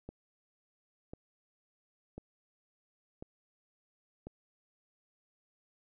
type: click train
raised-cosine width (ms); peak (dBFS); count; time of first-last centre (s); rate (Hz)
2; -30; 5; 0.09-4.27; 0.957
effects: none

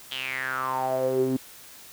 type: tone with band-pass filter sweep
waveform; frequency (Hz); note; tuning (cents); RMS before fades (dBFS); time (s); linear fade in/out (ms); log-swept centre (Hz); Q
sawtooth; 130.81; C3; 0; -27; 0.11-1.37; 10; 3300 to 280; 7.6
effects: white hiss -47 dBFS RMS until 1.92 s

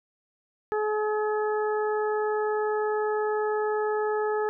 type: harmonic tone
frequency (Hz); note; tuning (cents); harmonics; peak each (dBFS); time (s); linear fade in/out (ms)
425.7; G#4; +43; 1 / 2 / 3 / 4; -25 / -31 / -35 / -37; 0.72-4.49; 0
effects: none

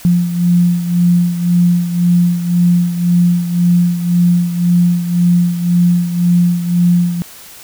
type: beating tone pair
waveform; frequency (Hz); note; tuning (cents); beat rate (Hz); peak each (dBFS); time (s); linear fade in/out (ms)
sine; 174.61 / 176.51; F3 / F3; 0 / +19; 1.9; -10 / -16; 0.05-7.22; 0
effects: white hiss -36 dBFS RMS until 7.63 s

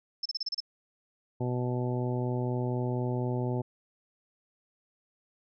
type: tone bursts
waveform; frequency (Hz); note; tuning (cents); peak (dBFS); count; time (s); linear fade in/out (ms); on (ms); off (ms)
sine; 5274; E8; 0; -29; 7; 0.23-0.604; 5; 26; 32
type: harmonic tone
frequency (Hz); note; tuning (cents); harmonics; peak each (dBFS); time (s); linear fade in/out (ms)
124.1; B2; +9; 1 / 2 / 3 / 4 / 5 / 6 / 7; -30 / -35 / -35 / -40 / -41 / -46 / -42; 1.4-3.62; 10
effects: none

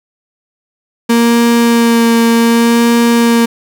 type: tone with vibrato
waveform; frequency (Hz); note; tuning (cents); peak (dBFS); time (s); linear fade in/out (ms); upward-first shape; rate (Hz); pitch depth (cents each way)
35% pulse; 232.8; A#3; -2; -5; 1.09-3.46; 10; sine; 0.66; 15
effects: none

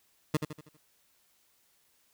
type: tone with echo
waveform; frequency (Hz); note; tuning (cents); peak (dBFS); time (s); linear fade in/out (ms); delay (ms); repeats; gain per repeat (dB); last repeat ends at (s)
20% pulse; 152.5; D#3; -34; -19; 0.34-0.37; 5; 80; 5; -7; 0.77
effects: white hiss -69 dBFS RMS until 2.13 s

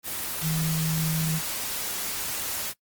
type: tone in noise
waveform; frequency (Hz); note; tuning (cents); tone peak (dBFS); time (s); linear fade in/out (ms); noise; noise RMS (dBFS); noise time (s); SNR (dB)
sine; 159.8; D#3; +47; -24; 0.41-1.41; 50; white; -31; 0.03-2.74; +4
effects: noise-tail reverb RT60 0.1 s tail -20 dB re dry + Opus 24 kbps

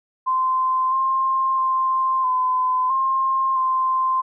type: tone with pitch steps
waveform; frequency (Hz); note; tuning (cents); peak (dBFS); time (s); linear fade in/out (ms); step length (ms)
sine; 1037 / 1058 / 1049 / 1019 / 1062 / 1043; C6 / C6 / C6 / C6 / C6 / C6; -16 / +19 / +4 / -46 / +25 / -6; -17; 0.26-4.22; 20; 660
effects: none

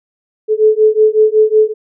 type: beating tone pair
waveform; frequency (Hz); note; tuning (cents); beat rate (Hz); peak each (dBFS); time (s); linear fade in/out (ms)
sine; 429.4 / 434.8; A4 / A4; -42 / -21; 5.4; -10; 0.48-1.74; 50
effects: none

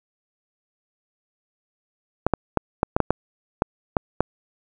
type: clicks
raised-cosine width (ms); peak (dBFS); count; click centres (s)
1; -3; 10; 2.266 / 2.337 / 2.573 / 2.831 / 2.965 / 3.003 / 3.106 / 3.621 / 3.968 / 4.206
effects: none

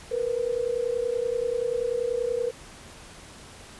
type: tone pair together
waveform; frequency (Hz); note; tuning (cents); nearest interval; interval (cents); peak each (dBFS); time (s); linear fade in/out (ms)
sine; 466.2 / 496.6; A#4 / B4; 0 / +9; minor second; 109; -27; 0.11-2.51; 10
effects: pink hiss -46 dBFS RMS until 3.79 s + resampled to 24000 Hz

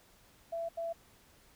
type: tone bursts at uneven times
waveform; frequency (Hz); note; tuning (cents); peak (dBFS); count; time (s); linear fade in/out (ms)
sine; 669; E5; +25; -34; 2; 0.52-0.69 / 0.77-0.93; 10
effects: pink hiss -63 dBFS RMS until 1.55 s

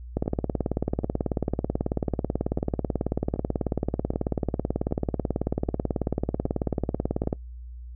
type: two click trains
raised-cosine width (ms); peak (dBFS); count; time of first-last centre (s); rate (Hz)
2; -22 / -11; 10 / 132; 0.26-7.237 / 0.17-7.328; 1.29 / 18.3
effects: noise-tail reverb RT60 0.1 s tail -24 dB re dry + added 60 Hz sine -37 dBFS peak until 7.95 s

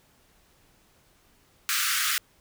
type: high-pass noise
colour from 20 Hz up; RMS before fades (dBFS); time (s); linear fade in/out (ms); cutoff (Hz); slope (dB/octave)
pink; -26; 1.69-2.18; 0; 1200; 96
effects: pink hiss -62 dBFS RMS until 2.4 s

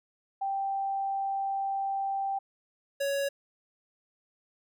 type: tone pair in turn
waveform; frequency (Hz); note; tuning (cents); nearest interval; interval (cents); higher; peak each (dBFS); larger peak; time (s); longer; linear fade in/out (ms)
sine / square; 784 / 557.9; G5 / C#5; 0 / +11; tritone; 589; first; -28; neither; 0.41-2.39 / 3-3.29; first; 10
effects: none

